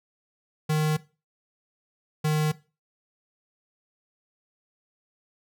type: tone pair in turn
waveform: square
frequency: 154.1 / 153.4 Hz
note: D#3 / D#3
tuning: -16 / -24 cents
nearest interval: unison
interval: 8 cents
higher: first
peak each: -22 dBFS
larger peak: neither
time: 0.69-0.97 / 2.24-2.52 s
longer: neither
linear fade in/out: 10 ms
effects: noise-tail reverb RT60 0.3 s tail -18 dB re dry